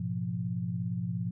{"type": "chord", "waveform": "sine", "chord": "F diminished", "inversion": "first", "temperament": "equal with one note detuned", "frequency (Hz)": [106.19, 123.47, 174.61], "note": ["Ab2", "Cb3", "F3"], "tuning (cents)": [39, 0, 0], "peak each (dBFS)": [-36, -35, -33], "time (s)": [0, 1.31], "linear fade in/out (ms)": 5, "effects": []}